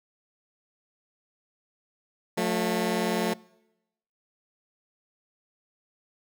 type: tone pair together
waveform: 15% pulse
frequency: 179.99 / 220 Hz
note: F#3 / A3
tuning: -48 / 0 cents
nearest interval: minor third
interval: 348 cents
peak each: -21 dBFS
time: 2.37-3.34 s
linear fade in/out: 10 ms
effects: noise-tail reverb RT60 0.9 s tail -24 dB re dry